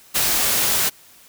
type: noise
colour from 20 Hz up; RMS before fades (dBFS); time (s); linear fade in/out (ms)
white; -19; 0.14-0.9; 20
effects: white hiss -49 dBFS RMS until 1.28 s